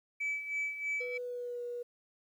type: tone with tremolo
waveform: sine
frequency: 2300 Hz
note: D7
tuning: 37 cents flat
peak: -29 dBFS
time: 0.2-1.18 s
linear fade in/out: 10 ms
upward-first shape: sine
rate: 3.1 Hz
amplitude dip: 70%
type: tone with pitch glide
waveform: sine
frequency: 493.1 to 483 Hz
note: B4 to B4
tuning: -3 to -39 cents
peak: -36 dBFS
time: 1-1.83 s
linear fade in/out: 10 ms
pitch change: -36 cents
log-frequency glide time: 1.19-1.62 s
effects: tanh soft clip ceiling -29 dBFS + 11-bit